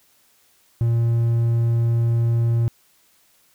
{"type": "tone", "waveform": "triangle", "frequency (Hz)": 116.54, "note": "A#2", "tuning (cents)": 0, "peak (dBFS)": -14, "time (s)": [0.81, 2.68], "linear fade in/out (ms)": 0, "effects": ["white hiss -59 dBFS RMS until 3.54 s"]}